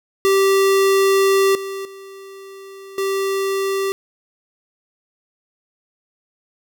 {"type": "tone with level steps", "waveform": "square", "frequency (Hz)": 389.8, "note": "G4", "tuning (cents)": -10, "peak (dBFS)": [-13, -26, -36, -19], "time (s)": [0.25, 3.92], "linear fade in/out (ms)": 0, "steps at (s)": [1.55, 1.85, 2.98], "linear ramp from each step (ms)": 2, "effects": []}